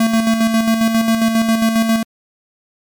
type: tone with tremolo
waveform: square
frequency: 225.1 Hz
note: A3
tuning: 40 cents sharp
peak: -11 dBFS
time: 0-2.03 s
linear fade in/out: 5 ms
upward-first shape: square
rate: 7.4 Hz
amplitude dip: 45%
effects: MP3 96 kbps